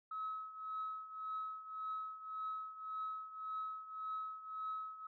sine tone with tremolo, 1285 Hz, E6, 45 cents flat, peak -37 dBFS, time 0.11-5.07 s, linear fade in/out 5 ms, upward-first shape triangle, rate 1.8 Hz, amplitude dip 80%, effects tanh soft clip ceiling -34 dBFS

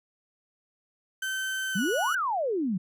35% pulse tone with pitch glide, 1541 to 1466.3 Hz, G6 to F#6, -30 to -16 cents, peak -27 dBFS, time 1.22-2.15 s, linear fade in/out 5 ms, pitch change -86 cents, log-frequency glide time 1.73-1.81 s
sine exponential two-way sweep, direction up then down, 171.4 to 1595 to 171.4 Hz, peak -25 dBFS, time 1.75-2.78 s, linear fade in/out 10 ms, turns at 2.15 s
effects none

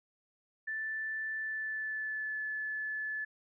sine tone with pitch glide, 1760 to 1729.8 Hz, A6 to A6, 0 to -30 cents, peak -34 dBFS, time 0.67-3.25 s, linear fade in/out 10 ms, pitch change -30 cents, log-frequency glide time 1.38-2.4 s, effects none

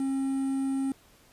triangle tone with quantisation, 269.6 Hz, C#4, 48 cents flat, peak -24 dBFS, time 0-0.92 s, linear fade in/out 2 ms, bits 8, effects pink hiss -59 dBFS RMS until 1.32 s + resampled to 32000 Hz

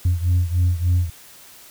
sine beating tone pair, 87.31 / 90.71 Hz, F2 / F#2, 0 / -34 cents, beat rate 3.4 Hz, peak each -16 / -19 dBFS, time 0.05-1.1 s, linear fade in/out 5 ms, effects tanh soft clip ceiling -12 dBFS + white hiss -45 dBFS RMS until 1.7 s

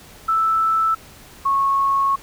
sine tone pair in turn, 1318.5 / 1098.5 Hz, E6 / C#6, 0 / -16 cents, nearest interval minor third, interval 316 cents, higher first, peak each -15 dBFS, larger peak neither, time 0.28-0.95 / 1.45-2.16 s, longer second, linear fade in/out 10 ms, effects pink hiss -44 dBFS RMS until 2.22 s

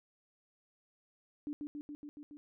sine tone with echo, 293.7 Hz, D4, in tune, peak -36 dBFS, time 1.47-1.53 s, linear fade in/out 0 ms, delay 140 ms, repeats 6, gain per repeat -2 dB, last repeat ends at 2.37 s, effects none

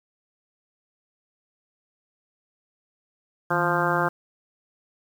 harmonic tone with a mistuned harmonic, 174.61 Hz, F3, in tune, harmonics 1 / 2 / 3 / 4 / 5 / 6 / 7 / 8 / 9, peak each -29 / -29 / -29 / -29 / -29 / -29 / -29 / -29 / -29 dBFS, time 3.5-4.09 s, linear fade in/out 10 ms, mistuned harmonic 1, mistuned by -150 cents, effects 8-bit

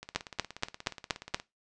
two click trains, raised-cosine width 0.2 ms, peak -24 / -10 dBFS, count 24 / 6, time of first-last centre 0.03-1.399 / 0.16-1.345 s, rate 16.8 / 4.22 Hz, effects noise-tail reverb RT60 0.2 s tail -17 dB re dry + resampled to 22050 Hz

